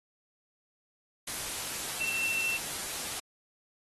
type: tone in noise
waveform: sine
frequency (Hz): 2691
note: E7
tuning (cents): +35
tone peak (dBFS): -29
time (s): 2-2.57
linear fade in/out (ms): 5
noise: white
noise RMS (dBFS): -36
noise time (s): 1.27-3.2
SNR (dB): +4
effects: AAC 32 kbps